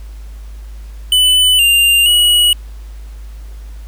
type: tone with pitch steps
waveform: square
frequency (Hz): 2999 / 2794 / 2916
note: F#7 / F7 / F#7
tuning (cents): +23 / 0 / -26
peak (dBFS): -8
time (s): 1.12-2.53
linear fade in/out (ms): 2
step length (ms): 470
effects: added 52 Hz sine -27 dBFS peak until 3.87 s + pink hiss -47 dBFS RMS until 3.87 s